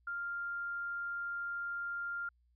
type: tone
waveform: sine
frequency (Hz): 1396.9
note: F6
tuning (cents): 0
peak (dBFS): -36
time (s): 0.07-2.29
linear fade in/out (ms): 5
effects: added 60 Hz sine -68 dBFS peak until 2.55 s